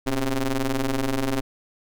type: ring-modulated tone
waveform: sawtooth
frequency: 131.6 Hz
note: C3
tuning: 10 cents sharp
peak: -15 dBFS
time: 0.06-1.41 s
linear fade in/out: 10 ms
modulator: 142 Hz
effects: none